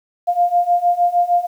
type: beating tone pair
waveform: sine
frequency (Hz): 698.5 / 705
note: F5 / F5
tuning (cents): 0 / +16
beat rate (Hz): 6.5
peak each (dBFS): -17 / -15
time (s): 0.27-1.47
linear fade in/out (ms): 20
effects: 8-bit